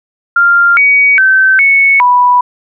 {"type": "tone with pitch steps", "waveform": "sine", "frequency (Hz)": [1394, 2250, 1542, 2211, 985], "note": ["F6", "C#7", "G6", "C#7", "B5"], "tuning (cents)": [-4, 25, -29, -5, -5], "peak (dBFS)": -4, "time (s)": [0.36, 2.41], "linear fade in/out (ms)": 5, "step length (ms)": 410, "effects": []}